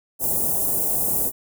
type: band-stop noise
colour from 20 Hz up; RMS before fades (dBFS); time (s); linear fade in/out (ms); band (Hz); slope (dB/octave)
white; -22; 0.19-1.32; 50; 740 to 9000; 24
effects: none